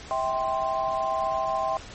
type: chord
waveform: sine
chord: C major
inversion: first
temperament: equal with one note detuned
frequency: 649.4 / 784 / 1046.5 Hz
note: E5 / G5 / C6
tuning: -26 / 0 / 0 cents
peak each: -28 dBFS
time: 0.11-1.77 s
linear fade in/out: 0 ms
effects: pink hiss -43 dBFS RMS until 1.94 s + MP3 32 kbps